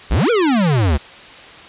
square exponential two-way sweep, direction up then down, 41.48 to 500 to 66.9 Hz, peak -13 dBFS, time 0.1-0.98 s, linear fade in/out 20 ms, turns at 0.3 s, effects white hiss -38 dBFS RMS until 1.68 s + resampled to 8000 Hz

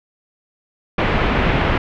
pink low-pass noise, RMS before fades -17 dBFS, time 0.98-1.78 s, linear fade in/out 5 ms, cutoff 2800 Hz, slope 24 dB/octave, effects none

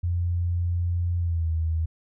sine tone with pitch glide, 87.1 to 80.8 Hz, F2 to E2, -4 to -34 cents, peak -22 dBFS, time 0.03-1.86 s, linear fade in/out 10 ms, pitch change -130 cents, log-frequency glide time 1.18-1.5 s, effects none

